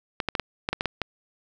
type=clicks; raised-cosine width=0.3 ms; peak=-9 dBFS; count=9; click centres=0.202 / 0.287 / 0.352 / 0.397 / 0.689 / 0.73 / 0.809 / 0.857 / 1.017 s; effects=none